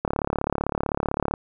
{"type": "click train", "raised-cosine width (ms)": 1, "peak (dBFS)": -9, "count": 47, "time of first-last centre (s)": [0.05, 1.339], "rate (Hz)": 35.7, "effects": []}